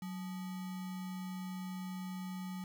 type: tone with sample-and-hold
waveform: sine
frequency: 185 Hz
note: F#3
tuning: in tune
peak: -39 dBFS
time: 0.02-2.64 s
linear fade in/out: 2 ms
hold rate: 1050 Hz
effects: none